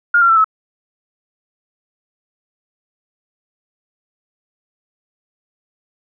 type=tone with pitch steps; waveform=sine; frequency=1417 / 1375.1 / 1334.4 / 1294.9 Hz; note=F6 / F6 / E6 / E6; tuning=+25 / -27 / +21 / -31 cents; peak=-8 dBFS; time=0.14-0.444 s; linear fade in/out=5 ms; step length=76 ms; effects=none